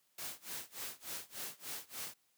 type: noise with tremolo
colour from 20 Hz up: white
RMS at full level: -42 dBFS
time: 0.18-2.14 s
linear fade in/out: 5 ms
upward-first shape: sine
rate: 3.4 Hz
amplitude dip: 95%
effects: white hiss -75 dBFS RMS until 2.37 s + high-pass 100 Hz 12 dB/octave